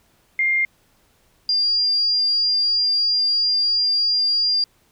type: tone pair in turn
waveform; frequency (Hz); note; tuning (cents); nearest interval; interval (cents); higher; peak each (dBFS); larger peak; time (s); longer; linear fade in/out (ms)
sine; 2113 / 4799; C7 / D8; +16 / +37; octave + major second; 1421; second; -16; neither; 0.39-0.65 / 1.49-4.64; second; 2
effects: pink hiss -60 dBFS RMS until 4.91 s